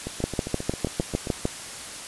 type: two click trains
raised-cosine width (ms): 2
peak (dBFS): -9 / -17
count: 9 / 10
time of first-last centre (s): 0.24-1.454 / 0.07-1.272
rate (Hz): 6.59 / 7.49
effects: white hiss -37 dBFS RMS until 2.07 s + resampled to 24000 Hz